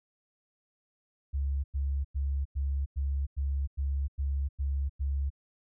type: tone bursts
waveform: sine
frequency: 69.3 Hz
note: C#2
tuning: in tune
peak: -27 dBFS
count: 10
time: 1.33-5.303 s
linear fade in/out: 20 ms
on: 310 ms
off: 97 ms
effects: none